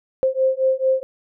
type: beating tone pair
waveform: sine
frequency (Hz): 523.3 / 527.8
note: C5 / C5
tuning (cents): 0 / +15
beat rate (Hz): 4.5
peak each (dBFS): -19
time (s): 0.23-1.03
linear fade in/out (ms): 0
effects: none